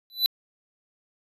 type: tone with exponential growth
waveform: square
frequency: 3988 Hz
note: B7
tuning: 16 cents sharp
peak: -15 dBFS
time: 0.1-0.26 s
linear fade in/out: 0 ms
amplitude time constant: 34 ms
effects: resampled to 32000 Hz